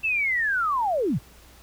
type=linear sweep; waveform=sine; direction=down; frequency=2692 to 90.6 Hz; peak=-21 dBFS; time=0.03-1.19 s; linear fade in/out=20 ms; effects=added 60 Hz sine -53 dBFS peak until 1.62 s + pink hiss -52 dBFS RMS until 1.62 s